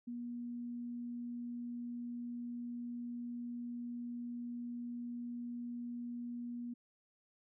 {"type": "tone", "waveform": "sine", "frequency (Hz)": 240.1, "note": "B3", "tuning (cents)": -49, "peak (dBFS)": -40, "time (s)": [0.07, 6.74], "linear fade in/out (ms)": 10, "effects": []}